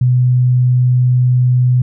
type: tone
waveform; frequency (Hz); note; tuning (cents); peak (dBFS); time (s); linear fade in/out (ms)
sine; 125.3; B2; +25; -8; 0.01-1.82; 5
effects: none

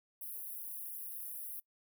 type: high-pass noise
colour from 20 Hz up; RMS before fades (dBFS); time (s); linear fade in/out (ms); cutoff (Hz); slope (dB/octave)
white; -44; 0.21-1.6; 5; 10000; 96
effects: noise-tail reverb RT60 0.1 s tail -22 dB re dry

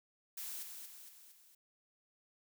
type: noise with echo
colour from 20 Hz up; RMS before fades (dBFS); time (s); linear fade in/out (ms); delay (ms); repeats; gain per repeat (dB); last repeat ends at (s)
blue; -44; 0.37-0.63; 5; 230; 4; -5; 1.55
effects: none

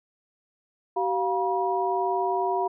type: tone cluster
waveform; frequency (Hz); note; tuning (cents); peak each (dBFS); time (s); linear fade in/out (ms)
sine; 382.4 / 704 / 962; G4 / F5 / B5; -43 / +14 / -46; -27; 0.96-2.68; 10
effects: none

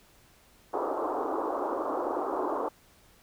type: band-pass noise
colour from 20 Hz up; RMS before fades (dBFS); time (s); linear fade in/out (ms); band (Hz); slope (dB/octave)
pink; -31; 0.73-2.69; 10; 300 to 1200; 48
effects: pink hiss -60 dBFS RMS until 3.22 s

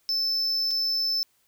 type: tone with dropouts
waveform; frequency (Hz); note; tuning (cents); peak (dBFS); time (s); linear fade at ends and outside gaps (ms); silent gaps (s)
triangle; 5274; E8; 0; -22; 0.09-1.23; 0; 0.709-0.713
effects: white hiss -67 dBFS RMS until 1.47 s

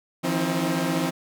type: tone cluster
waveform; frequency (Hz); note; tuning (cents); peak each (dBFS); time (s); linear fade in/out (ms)
sawtooth; 157.8 / 172.6 / 265.4 / 319; D#3 / F3 / C4 / D#4; +25 / -20 / +25 / +43; -28 / -23 / -23 / -25; 0.23-1.11; 20
effects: none

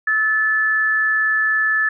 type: tone pair together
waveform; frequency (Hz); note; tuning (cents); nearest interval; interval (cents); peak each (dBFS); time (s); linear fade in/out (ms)
sine; 1300.5 / 1738; E6 / A6; -24 / -22; perfect fourth; 502; -25 / -15; 0.07-1.89; 5
effects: none

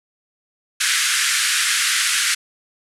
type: band-pass noise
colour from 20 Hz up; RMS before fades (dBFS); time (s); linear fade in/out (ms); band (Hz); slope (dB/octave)
pink; -19; 0.8-2.35; 10; 1400 to 11000; 48
effects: none

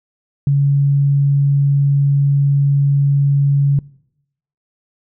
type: tone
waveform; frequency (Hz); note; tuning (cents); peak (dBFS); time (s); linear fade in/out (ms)
sine; 140.7; C#3; +26; -10; 0.47-3.79; 2
effects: noise-tail reverb RT60 0.8 s tail -23 dB re dry

